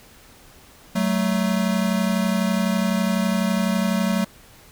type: tone pair together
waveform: square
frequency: 187.9 / 219.9 Hz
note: F#3 / A3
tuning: +27 / -1 cents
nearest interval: minor third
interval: 272 cents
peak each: -22 / -23 dBFS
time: 0.95-4.25 s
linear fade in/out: 10 ms
effects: pink hiss -49 dBFS RMS until 4.71 s